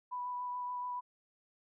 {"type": "tone with vibrato", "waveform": "sine", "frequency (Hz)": 987.8, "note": "B5", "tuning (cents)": 0, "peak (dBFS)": -36, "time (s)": [0.11, 1.01], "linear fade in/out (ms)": 20, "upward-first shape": "sine", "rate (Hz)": 7, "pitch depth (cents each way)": 11, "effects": []}